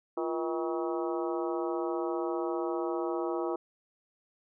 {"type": "harmonic tone with a mistuned harmonic", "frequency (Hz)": 160, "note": "D#3", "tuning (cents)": 49, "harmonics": [2, 3, 4, 5, 6, 7, 8], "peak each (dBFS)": [-32, -36, -38, -40, -42, -43, -44], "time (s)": [0.17, 3.56], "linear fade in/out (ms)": 5, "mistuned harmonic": 2, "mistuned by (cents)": 130, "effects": []}